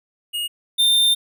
square tone pair in turn, 2865 / 3610 Hz, F7 / A7, +44 / +44 cents, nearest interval major third, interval 400 cents, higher second, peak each -23 / -14 dBFS, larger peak second, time 0.33-0.48 / 0.78-1.15 s, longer second, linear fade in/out 20 ms, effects none

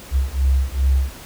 sine beating tone pair, 65.6 / 68.1 Hz, C2 / C#2, +5 / -30 cents, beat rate 2.5 Hz, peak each -18 dBFS, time 0.11-1.14 s, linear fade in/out 50 ms, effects pink hiss -39 dBFS RMS until 1.25 s

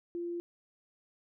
sine tone, 345.1 Hz, F4, 21 cents flat, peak -34 dBFS, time 0.15-0.4 s, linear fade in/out 0 ms, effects none

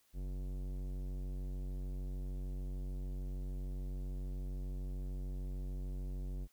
sine tone with tanh clipping, 46.63 Hz, F#1, 14 cents sharp, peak -40 dBFS, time 0.13-6.48 s, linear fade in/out 50 ms, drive 17 dB, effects white hiss -72 dBFS RMS until 6.52 s

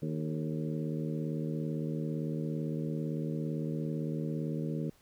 harmonic tone with a mistuned harmonic, 77.78 Hz, D#2, in tune, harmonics 2 / 3 / 4 / 5 / 6 / 7, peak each -34 / -38 / -40 / -45 / -43 / -47 dBFS, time 0.02-4.9 s, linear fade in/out 5 ms, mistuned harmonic 6, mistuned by -55 cents, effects pink hiss -65 dBFS RMS until 5.01 s

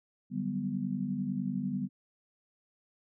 sine chord, G major seventh, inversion second, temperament equal, 146.83 / 185 / 196 / 246.9 Hz, D3 / F#3 / G3 / B3, 0 / 0 / 0 / 0 cents, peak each -39 / -39 / -34 / -35 dBFS, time 0.3-1.89 s, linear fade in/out 50 ms, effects none

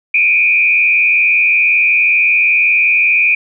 sine tone with frequency modulation, 2419 Hz, D#7, 49 cents flat, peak -8 dBFS, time 0.14-3.35 s, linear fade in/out 5 ms, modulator 85.3 Hz, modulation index 1.2, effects none

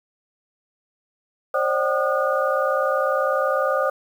sine tone cluster, 535 / 595 / 763 / 1219 / 1447 Hz, C5 / D5 / G5 / D#6 / F#6, +38 / +22 / -47 / -36 / -39 cents, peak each -22 / -24 / -30 / -24 / -29 dBFS, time 1.54-3.9 s, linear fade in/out 5 ms, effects 8-bit

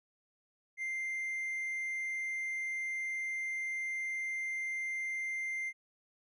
sine tone with hard clipping, 2093 Hz, C7, in tune, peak -35 dBFS, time 0.77-5.73 s, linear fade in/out 50 ms, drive 2 dB, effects none

